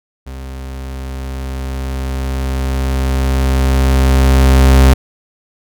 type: tone with level ramp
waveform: 40% pulse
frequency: 66 Hz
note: C2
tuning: 16 cents sharp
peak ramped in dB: -25 to -3 dBFS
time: 0.26-4.94 s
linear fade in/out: 10 ms
effects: none